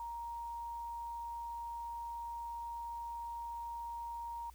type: tone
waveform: sine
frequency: 937 Hz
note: A#5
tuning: 9 cents sharp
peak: -40 dBFS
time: 0-4.5 s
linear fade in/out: 2 ms
effects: added 60 Hz sine -55 dBFS peak until 4.54 s + white hiss -66 dBFS RMS until 4.54 s